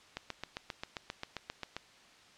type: click train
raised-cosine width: 0.2 ms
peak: -20 dBFS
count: 13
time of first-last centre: 0.17-1.766 s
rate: 7.52 Hz
effects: white hiss -59 dBFS RMS until 2.37 s + low-pass 5000 Hz 12 dB/octave